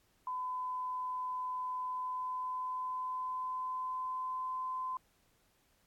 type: tone with pitch glide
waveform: sine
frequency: 1010 to 1025.9 Hz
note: B5 to C6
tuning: +39 to -34 cents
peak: -35 dBFS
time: 0.27-4.97 s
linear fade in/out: 2 ms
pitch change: +27 cents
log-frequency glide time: 1.82-4.63 s
effects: pink hiss -72 dBFS RMS until 5.86 s + AAC 64 kbps